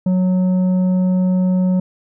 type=tone with tanh clipping; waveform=sine; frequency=183.9 Hz; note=F#3; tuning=10 cents flat; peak=-14 dBFS; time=0.06-1.8 s; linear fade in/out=5 ms; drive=7 dB; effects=none